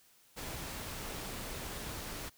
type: noise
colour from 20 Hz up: pink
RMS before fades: -42 dBFS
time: 0.36-2.3 s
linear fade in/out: 20 ms
effects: white hiss -65 dBFS RMS until 2.37 s